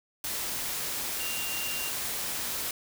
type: tone in noise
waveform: sine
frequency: 2780 Hz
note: F7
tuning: 9 cents flat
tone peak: -36 dBFS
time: 1.2-1.89 s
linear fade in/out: 2 ms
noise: white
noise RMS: -33 dBFS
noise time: 0.24-2.71 s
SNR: -6 dB
effects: none